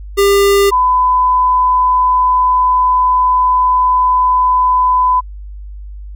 square / sine tone pair in turn, 399.7 / 1004.8 Hz, G4 / B5, +34 / +30 cents, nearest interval octave + major third, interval 1596 cents, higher second, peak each -8 dBFS, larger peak neither, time 0.17-0.71 / 0.71-5.21 s, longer second, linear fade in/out 20 ms, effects added 50 Hz sine -26 dBFS peak until 6.15 s

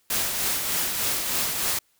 white noise with tremolo, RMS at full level -24 dBFS, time 0.1-1.79 s, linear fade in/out 5 ms, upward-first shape triangle, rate 3.3 Hz, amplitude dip 45%, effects white hiss -66 dBFS RMS until 1.99 s

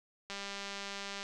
click train, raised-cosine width 0.2 ms, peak -24 dBFS, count 186, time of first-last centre 0.3-1.23 s, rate 199 Hz, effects resampled to 24000 Hz + 9-bit

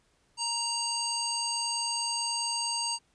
harmonic tone, 932.3 Hz, A#5, in tune, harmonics 1 / 3 / 5 / 7 / 9, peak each -35 / -39 / -32 / -38 / -35 dBFS, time 0.37-2.99 s, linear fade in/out 50 ms, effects pink hiss -69 dBFS RMS until 3.14 s + resampled to 22050 Hz

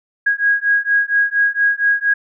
sine beating tone pair, 1643 / 1647.3 Hz, G#6 / G#6, -19 / -15 cents, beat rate 4.3 Hz, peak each -16 dBFS, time 0.26-2.14 s, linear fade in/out 10 ms, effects none

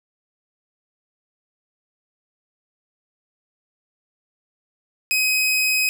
sawtooth tone, 2526 Hz, D#7, 26 cents sharp, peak -14 dBFS, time 5.11-5.89 s, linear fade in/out 0 ms, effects none

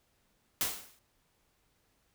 white noise with exponential decay, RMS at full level -28 dBFS, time 0.61-0.99 s, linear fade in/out 1 ms, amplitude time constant 81 ms, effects pink hiss -73 dBFS RMS until 2.14 s

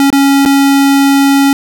square tone with dropouts, 277.2 Hz, C#4, in tune, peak -6 dBFS, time 0-1.53 s, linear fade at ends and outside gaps 1 ms, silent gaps 0.103-0.127 / 0.452-0.459 s, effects none

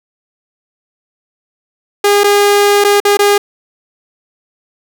sawtooth tone with dropouts, 407.5 Hz, G#4, 33 cents flat, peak -3 dBFS, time 2.04-3.38 s, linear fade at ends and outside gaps 5 ms, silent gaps 2.236-2.241 / 2.841-2.846 / 3.002-3.05 / 3.171-3.191 s, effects none

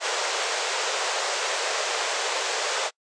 pink band-pass noise, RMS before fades -27 dBFS, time 0-2.91 s, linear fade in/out 50 ms, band 430 to 7900 Hz, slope 48 dB/octave, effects noise-tail reverb RT60 0.1 s tail -26 dB re dry + resampled to 22050 Hz

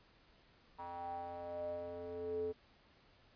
square tone with band-pass filter sweep, 87 Hz, F2, 6 cents flat, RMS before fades -43 dBFS, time 0.78-2.53 s, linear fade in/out 20 ms, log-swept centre 910 to 410 Hz, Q 9.1, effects pink hiss -67 dBFS RMS until 3.35 s + resampled to 11025 Hz

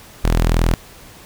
sawtooth tone, 41.2 Hz, E1, in tune, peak -9 dBFS, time 0.24-0.74 s, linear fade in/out 0 ms, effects pink hiss -42 dBFS RMS until 1.25 s

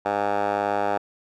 10% pulse tone with band-pass filter, 102 Hz, G#2, 31 cents flat, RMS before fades -24 dBFS, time 0.05-0.98 s, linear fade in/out 10 ms, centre 870 Hz, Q 3.9, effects none

